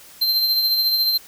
square tone with tremolo, 4131 Hz, C8, 23 cents flat, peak -15 dBFS, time 0.21-1.18 s, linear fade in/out 10 ms, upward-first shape triangle, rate 14 Hz, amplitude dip 45%, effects white hiss -45 dBFS RMS until 1.27 s

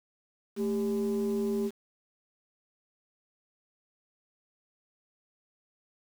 sine tone pair together, 220 / 397.2 Hz, A3 / G4, 0 / +23 cents, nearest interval minor seventh, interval 1023 cents, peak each -28 dBFS, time 0.56-1.71 s, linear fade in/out 50 ms, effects tanh soft clip ceiling -23 dBFS + 8-bit

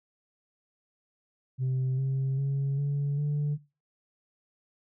sine tone with pitch steps, 130.1 / 134.07 / 138.15 / 142.37 / 146.71 Hz, C3 / C3 / C#3 / C#3 / D3, -9 / +43 / -6 / +47 / -1 cents, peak -23 dBFS, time 1.58-3.58 s, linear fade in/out 50 ms, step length 400 ms, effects noise-tail reverb RT60 0.3 s tail -20 dB re dry + tanh soft clip ceiling -24 dBFS

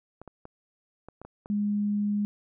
clicks, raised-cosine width 1 ms, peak -29 dBFS, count 7, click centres 0.216 / 0.277 / 0.454 / 1.086 / 1.216 / 1.25 / 1.459 s
sine tone, 206.2 Hz, G#3, 12 cents flat, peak -24 dBFS, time 1.5-2.25 s, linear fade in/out 0 ms
effects none

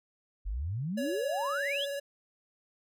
sine exponential sweep, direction up, 42.88 to 3615 Hz, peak -31 dBFS, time 0.45-1.86 s, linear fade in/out 20 ms
square tone with vibrato, 563 Hz, C#5, 27 cents sharp, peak -34 dBFS, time 0.97-2 s, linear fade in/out 10 ms, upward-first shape sine, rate 19 Hz, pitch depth 21 cents each way
effects none

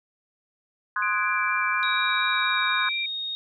sine chord, Ab dominant seventh, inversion first, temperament equal, 1046.5 / 1244.5 / 1480 / 1661.2 Hz, C6 / Eb6 / Gb6 / Ab6, 0 / 0 / 0 / 0 cents, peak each -28 / -30 / -28 / -29 dBFS, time 0.96-2.89 s, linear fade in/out 2 ms
sine tone with vibrato, 2349 Hz, D7, in tune, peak -27 dBFS, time 1.02-3.06 s, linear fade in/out 5 ms, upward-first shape square, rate 4.2 Hz, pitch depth 8 cents each way
sine tone with pitch glide, 3800 to 3722 Hz, A#7 to A#7, +33 to -3 cents, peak -28 dBFS, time 1.83-3.35 s, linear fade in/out 0 ms, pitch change -36 cents, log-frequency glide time 2.32-3.02 s
effects none

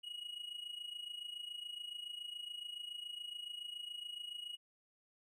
triangle tone with amplitude modulation, 2900 Hz, F#7, 35 cents flat, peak -39 dBFS, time 0.03-4.57 s, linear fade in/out 20 ms, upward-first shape sine, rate 27.1 Hz, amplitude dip 75%, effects none

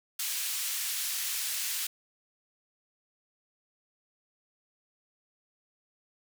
white band-pass noise, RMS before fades -33 dBFS, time 0.19-1.87 s, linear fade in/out 5 ms, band 2000 to 16000 Hz, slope 12 dB/octave, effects none

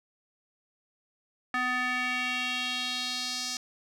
square tone with band-pass filter sweep, 250.7 Hz, B3, 26 cents sharp, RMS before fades -31 dBFS, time 1.54-3.57 s, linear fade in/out 2 ms, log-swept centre 1600 to 5500 Hz, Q 2.5, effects none

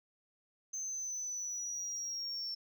sine linear sweep, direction down, 6260 to 5420 Hz, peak -35 dBFS, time 0.73-2.55 s, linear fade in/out 10 ms, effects tanh soft clip ceiling -35 dBFS

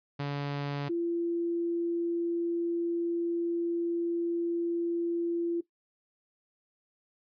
sawtooth / sine tone pair in turn, 142.8 / 340.6 Hz, D3 / F4, -48 / -43 cents, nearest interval octave + minor third, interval 1505 cents, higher second, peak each -27 dBFS, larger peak neither, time 0.19-0.89 / 0.89-5.61 s, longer second, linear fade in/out 10 ms, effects noise-tail reverb RT60 0.1 s tail -17 dB re dry + resampled to 11025 Hz

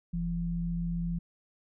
sine tone pair together, 42.5 / 170 Hz, F1 / F3, -46 / -46 cents, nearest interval 2 octaves, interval 2400 cents, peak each -35 / -30 dBFS, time 0.13-1.19 s, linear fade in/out 10 ms, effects none

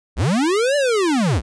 square linear two-way sweep, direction up then down, 46.45 to 592 to 46.45 Hz, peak -16 dBFS, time 0.16-1.42 s, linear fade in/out 50 ms, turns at 0.76 s, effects resampled to 22050 Hz

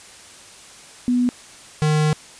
sine / square tone pair in turn, 246.2 / 152.96 Hz, B3 / D#3, -5 / -29 cents, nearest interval minor sixth, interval 824 cents, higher first, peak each -15 / -16 dBFS, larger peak first, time 1.08-1.29 / 1.82-2.13 s, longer second, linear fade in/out 0 ms, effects white hiss -43 dBFS RMS until 2.39 s + resampled to 22050 Hz

